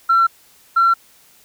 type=tone pair in turn; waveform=sine; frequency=1354 / 1359.3 Hz; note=E6 / F6; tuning=+46 / -47 cents; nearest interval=unison; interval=7 cents; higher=second; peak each=-9 dBFS; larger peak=neither; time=0.09-0.27 / 0.76-0.94 s; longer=neither; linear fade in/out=10 ms; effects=tanh soft clip ceiling -7 dBFS + white hiss -51 dBFS RMS until 1.44 s